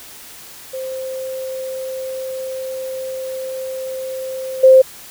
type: tone with level steps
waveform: sine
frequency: 523.3 Hz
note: C5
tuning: in tune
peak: -23 / -4 dBFS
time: 0.73-4.82 s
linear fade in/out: 10 ms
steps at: 4.63 s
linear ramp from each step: 10 ms
effects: white hiss -38 dBFS RMS until 5.1 s